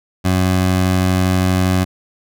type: tone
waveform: 20% pulse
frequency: 92.5 Hz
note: F#2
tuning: in tune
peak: -8 dBFS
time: 0.24-1.85 s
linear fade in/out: 20 ms
effects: none